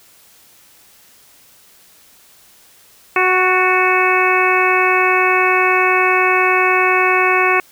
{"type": "harmonic tone with a mistuned harmonic", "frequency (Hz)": 370, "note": "F#4", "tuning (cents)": 0, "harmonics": [1, 2, 3, 4, 5, 6, 7], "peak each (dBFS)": [-18, -20, -17, -21, -22, -18, -19], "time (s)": [3.16, 7.6], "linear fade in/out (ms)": 2, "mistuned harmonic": 5, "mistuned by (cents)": -35, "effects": ["white hiss -48 dBFS RMS until 7.71 s"]}